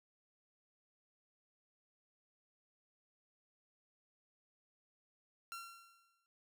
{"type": "tone with exponential decay", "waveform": "sawtooth", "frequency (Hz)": 1367, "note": "F6", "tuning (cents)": -37, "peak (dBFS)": -39, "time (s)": [5.52, 6.26], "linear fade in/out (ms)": 0, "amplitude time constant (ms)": 160, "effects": []}